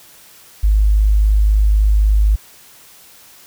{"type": "tone", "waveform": "sine", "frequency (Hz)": 51.91, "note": "G#1", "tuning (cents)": 0, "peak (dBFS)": -9, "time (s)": [0.63, 2.36], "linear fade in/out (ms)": 10, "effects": ["white hiss -44 dBFS RMS until 3.46 s"]}